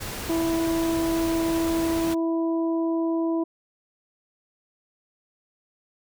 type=noise; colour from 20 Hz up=pink; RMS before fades=-33 dBFS; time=0-2.15 s; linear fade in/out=20 ms
type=harmonic tone; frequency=329.6 Hz; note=E4; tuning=in tune; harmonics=1 / 2 / 3; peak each=-22 / -32 / -36 dBFS; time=0.29-3.44 s; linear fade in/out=10 ms
effects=none